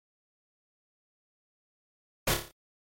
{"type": "noise with echo", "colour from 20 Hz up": "pink", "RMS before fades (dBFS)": -26, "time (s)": [2.27, 2.34], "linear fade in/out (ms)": 5, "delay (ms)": 29, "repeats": 6, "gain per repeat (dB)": -5, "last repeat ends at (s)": 2.514, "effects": ["MP3 64 kbps"]}